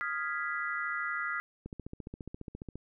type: chord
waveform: sine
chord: F half-diminished seventh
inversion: third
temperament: equal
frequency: 1244.5 / 1396.9 / 1661.2 / 1975.5 Hz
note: Eb6 / F6 / Ab6 / Cb7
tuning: 0 / 0 / 0 / 0 cents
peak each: -38 / -36 / -39 / -37 dBFS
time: 0.01-1.4 s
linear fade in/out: 0 ms
type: click train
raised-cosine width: 3 ms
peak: -28 dBFS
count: 17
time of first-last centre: 1.66-2.756 s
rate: 14.6 Hz
effects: none